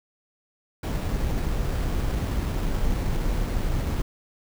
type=noise with sample-and-hold; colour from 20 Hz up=brown; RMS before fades=-25 dBFS; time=0.83-4.02 s; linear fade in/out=5 ms; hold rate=6300 Hz; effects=none